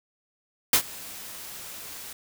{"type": "noise with ADSR envelope", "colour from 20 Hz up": "white", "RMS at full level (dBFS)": -17, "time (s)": [0.73, 2.13], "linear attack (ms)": 3, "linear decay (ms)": 84, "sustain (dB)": -23, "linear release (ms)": 4, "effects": []}